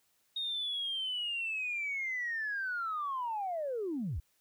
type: linear sweep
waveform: sine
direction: down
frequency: 3729 to 51.91 Hz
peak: -32 dBFS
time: 0.36-4.2 s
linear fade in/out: 5 ms
effects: tanh soft clip ceiling -28 dBFS + white hiss -73 dBFS RMS until 4.4 s